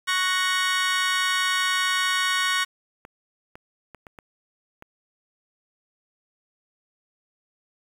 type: chord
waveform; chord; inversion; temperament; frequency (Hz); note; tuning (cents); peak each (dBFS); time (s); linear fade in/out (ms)
25% pulse; F# major; second; equal; 1108.7 / 1480 / 1864.7; C#6 / F#6 / A#6; 0 / 0 / 0; -22; 0.07-2.65; 20
type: clicks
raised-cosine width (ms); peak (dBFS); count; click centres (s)
0.5; -27; 6; 3.051 / 3.555 / 3.947 / 4.068 / 4.188 / 4.824
effects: low-pass 10000 Hz 12 dB/octave + 8-bit